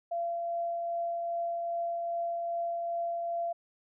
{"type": "tone with tremolo", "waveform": "sine", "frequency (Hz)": 683, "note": "F5", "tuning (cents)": -39, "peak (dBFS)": -29, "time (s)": [0.11, 3.53], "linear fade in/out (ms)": 10, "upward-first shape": "triangle", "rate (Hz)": 2.5, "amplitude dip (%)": 25, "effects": []}